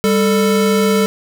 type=tone pair together; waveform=square; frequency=198.3 / 441.3 Hz; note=G3 / A4; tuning=+20 / +5 cents; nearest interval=octave + major second; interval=1385 cents; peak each=-15 dBFS; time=0.04-1.06 s; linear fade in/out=0 ms; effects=none